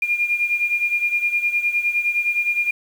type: beating tone pair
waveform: sine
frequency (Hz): 2410 / 2419.7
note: D7 / D#7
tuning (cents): +44 / -49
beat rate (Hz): 9.7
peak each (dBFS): -19 / -24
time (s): 0.02-2.71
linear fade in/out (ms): 5
effects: 7-bit